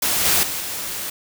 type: noise with level steps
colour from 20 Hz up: white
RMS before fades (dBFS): -20 / -17 / -26 / -28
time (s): 0.02-1.1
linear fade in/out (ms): 5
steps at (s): 0.25 / 0.43 / 0.6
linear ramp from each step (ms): 2
effects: none